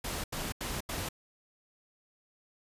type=noise bursts; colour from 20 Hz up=pink; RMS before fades=-36 dBFS; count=4; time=0.04-1.089 s; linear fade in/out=5 ms; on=200 ms; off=83 ms; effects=resampled to 32000 Hz